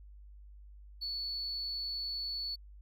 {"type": "tone", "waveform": "triangle", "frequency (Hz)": 4435, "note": "C#8", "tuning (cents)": 0, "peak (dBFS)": -32, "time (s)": [1.01, 2.56], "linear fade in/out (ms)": 20, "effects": ["tanh soft clip ceiling -33 dBFS", "added 50 Hz sine -50 dBFS peak until 2.81 s"]}